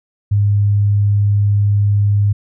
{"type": "tone", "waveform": "sine", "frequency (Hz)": 102.2, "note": "G#2", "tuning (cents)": -27, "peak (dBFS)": -10, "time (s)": [0.31, 2.33], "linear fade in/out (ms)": 10, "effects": []}